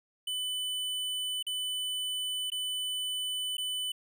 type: tone with dropouts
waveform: square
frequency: 3000 Hz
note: F#7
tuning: 23 cents sharp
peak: -32 dBFS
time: 0.27-3.92 s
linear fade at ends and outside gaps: 5 ms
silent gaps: 1.427-1.466 / 2.502-2.518 / 3.57-3.58 s
effects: none